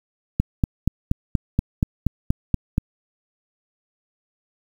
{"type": "click train", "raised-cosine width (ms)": 5, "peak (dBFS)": -5, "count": 11, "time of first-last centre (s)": [0.4, 2.781], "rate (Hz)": 4.2, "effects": ["7-bit"]}